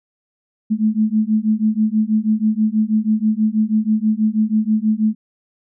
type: beating tone pair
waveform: sine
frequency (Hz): 213.3 / 219.5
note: G#3 / A3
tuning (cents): +46 / -4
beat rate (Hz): 6.2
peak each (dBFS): -17 / -17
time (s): 0.7-5.15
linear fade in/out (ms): 20
effects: none